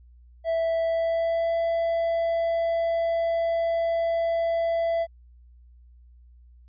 triangle tone with pitch glide, 659.3 to 668.1 Hz, E5 to E5, 0 to +23 cents, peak -20 dBFS, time 0.44-5.07 s, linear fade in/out 50 ms, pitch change +23 cents, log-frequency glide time 0.84-1.55 s, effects added 60 Hz sine -49 dBFS peak until 6.68 s + resampled to 11025 Hz

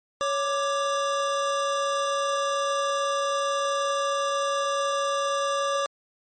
square tone pair together, 558 / 1179.1 Hz, C#5 / D6, +11 / +7 cents, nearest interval octave + minor second, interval 1296 cents, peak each -27 dBFS, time 0.21-5.86 s, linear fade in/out 0 ms, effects MP3 32 kbps

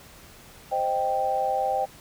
sine chord, C minor, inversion none, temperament equal, 523.3 / 622.3 / 784 Hz, C5 / Eb5 / G5, 0 / 0 / 0 cents, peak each -29 / -30 / -24 dBFS, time 0.71-1.86 s, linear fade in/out 20 ms, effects pink hiss -49 dBFS RMS until 2 s

